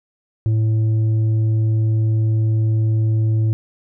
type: tone with tanh clipping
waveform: sine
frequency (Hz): 110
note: A2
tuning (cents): 0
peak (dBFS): -15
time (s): 0.46-3.53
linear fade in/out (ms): 0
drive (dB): 5
effects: none